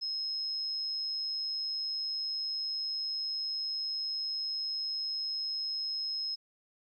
sine tone, 5150 Hz, E8, 41 cents flat, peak -32 dBFS, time 0.01-6.36 s, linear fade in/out 20 ms, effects 12-bit

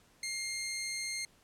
15% pulse tone, 2119 Hz, C7, 21 cents sharp, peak -29 dBFS, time 0.23-1.25 s, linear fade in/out 2 ms, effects pink hiss -65 dBFS RMS until 1.43 s + low-pass 12000 Hz 12 dB/octave

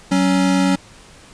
square tone pair together, 187.86 / 277.2 Hz, F#3 / C#4, +27 / 0 cents, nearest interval perfect fifth, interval 673 cents, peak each -17 / -17 dBFS, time 0.11-0.76 s, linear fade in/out 10 ms, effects pink hiss -44 dBFS RMS until 1.33 s + resampled to 22050 Hz

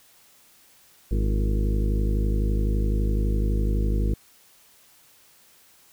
harmonic tone with a mistuned harmonic, 51.91 Hz, G#1, in tune, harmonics 1 / 2 / 3 / 4 / 5 / 6 / 7 / 8 / 9, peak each -21 / -29 / -35 / -32 / -39 / -38 / -36 / -41 / -39 dBFS, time 1.11-4.14 s, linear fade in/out 5 ms, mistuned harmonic 7, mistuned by -59 cents, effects white hiss -56 dBFS RMS until 5.92 s

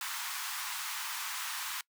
pink high-pass noise, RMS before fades -38 dBFS, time 0.01-1.81 s, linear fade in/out 2 ms, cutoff 900 Hz, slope 48 dB/octave, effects noise-tail reverb RT60 0.1 s tail -23 dB re dry

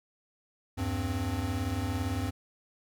square tone cluster, 80.5 / 98.2 / 262.4 Hz, E2 / G2 / C4, -41 / +4 / +5 cents, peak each -36 / -33 / -36 dBFS, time 0.77-2.31 s, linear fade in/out 20 ms, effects none

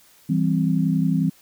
sine chord, C major, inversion first, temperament equal, 164.81 / 196 / 261.6 Hz, E3 / G3 / C4, 0 / 0 / 0 cents, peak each -20 / -23 / -23 dBFS, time 0.29-1.3 s, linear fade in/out 10 ms, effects white hiss -54 dBFS RMS until 1.41 s

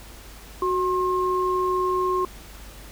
sine tone pair together, 368.9 / 1069 Hz, F#4 / C6, -5 / +37 cents, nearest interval octave + tritone, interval 1842 cents, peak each -23 dBFS, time 0.62-2.25 s, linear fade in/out 2 ms, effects added 50 Hz sine -44 dBFS peak until 2.91 s + pink hiss -45 dBFS RMS until 2.91 s

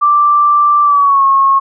sine tone with pitch glide, 1174.7 to 1089.7 Hz, D6 to C#6, 0 to -30 cents, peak -6 dBFS, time 0.01-1.6 s, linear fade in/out 20 ms, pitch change -130 cents, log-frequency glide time 0.83-1.24 s, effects none

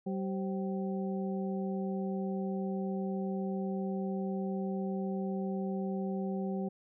harmonic tone with a mistuned harmonic, 192.1 Hz, G3, 35 cents flat, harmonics 1 / 2 / 3 / 4, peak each -33 / -39 / -43 / -45 dBFS, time 0.06-6.69 s, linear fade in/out 10 ms, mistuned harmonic 3, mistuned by -150 cents, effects none

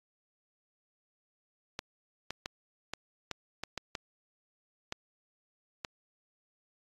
clicks, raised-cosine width 0.2 ms, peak -18 dBFS, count 10, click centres 1.791 / 2.306 / 2.459 / 2.936 / 3.313 / 3.636 / 3.777 / 3.952 / 4.924 / 5.848 s, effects AAC 32 kbps

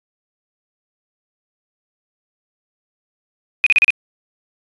sine tone bursts, 2489 Hz, D#7, in tune, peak -8 dBFS, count 5, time 3.64-3.904 s, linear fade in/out 0 ms, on 24 ms, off 36 ms, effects resampled to 22050 Hz

